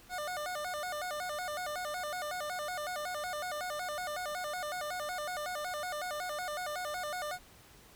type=tone with vibrato; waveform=25% pulse; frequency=659.3 Hz; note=E5; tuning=in tune; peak=-32 dBFS; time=0.09-7.39 s; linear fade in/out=50 ms; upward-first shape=square; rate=5.4 Hz; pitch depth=170 cents each way; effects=pink hiss -58 dBFS RMS until 7.95 s